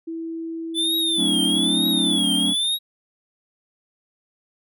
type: tone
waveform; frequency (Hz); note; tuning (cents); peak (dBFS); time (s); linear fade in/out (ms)
sine; 328.2; E4; -8; -27; 0.07-2.18; 10
type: tone with vibrato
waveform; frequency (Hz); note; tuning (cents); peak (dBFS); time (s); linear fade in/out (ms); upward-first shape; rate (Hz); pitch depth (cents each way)
square; 3466; A7; -27; -20; 0.74-2.79; 50; triangle; 1.1; 170
type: chord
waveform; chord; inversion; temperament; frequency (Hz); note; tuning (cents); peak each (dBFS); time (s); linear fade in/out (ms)
triangle; D dominant seventh; first; just; 183.54 / 220.2 / 264.3 / 293.7; F#3 / A3 / C4 / D4; -14 / +2 / +18 / 0; -25; 1.16-2.55; 50
effects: none